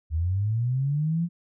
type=linear sweep; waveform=sine; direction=up; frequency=74.8 to 174.61 Hz; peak=-22 dBFS; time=0.1-1.29 s; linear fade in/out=50 ms; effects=none